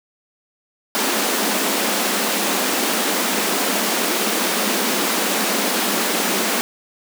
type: high-pass noise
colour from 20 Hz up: pink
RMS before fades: -20 dBFS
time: 0.95-6.61 s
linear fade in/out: 0 ms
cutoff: 190 Hz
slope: 96 dB/octave
effects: none